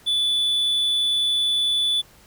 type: tone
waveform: triangle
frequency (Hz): 3469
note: A7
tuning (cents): -25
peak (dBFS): -17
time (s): 0.06-2.02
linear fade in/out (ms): 20
effects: pink hiss -52 dBFS RMS until 2.26 s